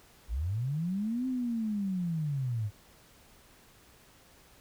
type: linear two-way sweep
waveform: sine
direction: up then down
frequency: 48.48 to 261.6 to 99.3 Hz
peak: -29 dBFS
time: 0.28-2.71 s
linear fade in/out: 50 ms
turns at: 1.27 s
effects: pink hiss -59 dBFS RMS until 4.6 s